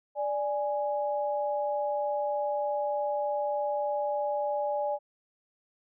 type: tone pair together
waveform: sine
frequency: 587.3 / 830.6 Hz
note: D5 / G#5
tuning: 0 / 0 cents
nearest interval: tritone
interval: 600 cents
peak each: -29 / -31 dBFS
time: 0.15-4.99 s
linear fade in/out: 50 ms
effects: none